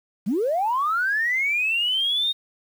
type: linear sweep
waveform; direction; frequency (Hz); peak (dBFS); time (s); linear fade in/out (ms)
sine; up; 170.8 to 3729; -19; 0.26-2.33; 20
effects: tanh soft clip ceiling -15 dBFS + 8-bit